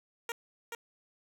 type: tone with echo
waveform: 10% pulse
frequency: 466.2 Hz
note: A#4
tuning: in tune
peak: -26 dBFS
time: 0.29-0.32 s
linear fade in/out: 2 ms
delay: 430 ms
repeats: 1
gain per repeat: -4 dB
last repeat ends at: 0.75 s
effects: none